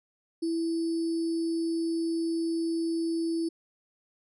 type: tone with sample-and-hold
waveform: sine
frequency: 330 Hz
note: E4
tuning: 2 cents sharp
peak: -26 dBFS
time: 0.42-3.49 s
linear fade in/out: 10 ms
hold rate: 4900 Hz
effects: resampled to 24000 Hz